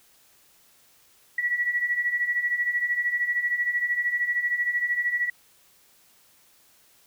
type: beating tone pair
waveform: sine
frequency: 1929 / 1942 Hz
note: B6 / B6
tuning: -41 / -30 cents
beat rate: 13 Hz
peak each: -29 / -24 dBFS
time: 1.38-5.3 s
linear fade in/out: 5 ms
effects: white hiss -59 dBFS RMS until 7.06 s